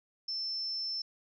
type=tone; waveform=sine; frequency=5320 Hz; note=E8; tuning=15 cents sharp; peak=-33 dBFS; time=0.28-1.02 s; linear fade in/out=5 ms; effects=none